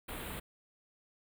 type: band-stop noise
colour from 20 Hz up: pink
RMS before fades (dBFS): -42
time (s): 0.08-0.4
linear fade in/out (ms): 10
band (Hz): 3900 to 8400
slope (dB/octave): 48
effects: none